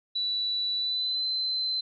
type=tone with pitch glide; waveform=sine; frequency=3951 to 4069 Hz; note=B7 to C8; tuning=0 to -49 cents; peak=-26 dBFS; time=0.15-1.81 s; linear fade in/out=10 ms; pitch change=+51 cents; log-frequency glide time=0.76-1.27 s; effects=none